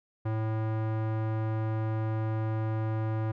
square tone with low-pass filter, 110 Hz, A2, in tune, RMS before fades -30 dBFS, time 0.25-3.32 s, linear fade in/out 10 ms, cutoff 1300 Hz, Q 0.87, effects none

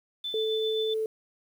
sine tone with tremolo, 3520 Hz, A7, in tune, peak -30 dBFS, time 0.24-0.94 s, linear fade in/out 5 ms, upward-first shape sine, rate 7.6 Hz, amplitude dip 35%
sine tone, 439.1 Hz, A4, 4 cents flat, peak -26 dBFS, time 0.34-1.06 s, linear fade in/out 2 ms
effects 9-bit

